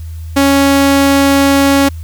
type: tone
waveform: sawtooth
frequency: 277.2 Hz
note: C#4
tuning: in tune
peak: -3 dBFS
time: 0.36-1.89 s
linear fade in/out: 10 ms
effects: added 81 Hz sine -22 dBFS peak until 2.03 s + white hiss -45 dBFS RMS until 2.03 s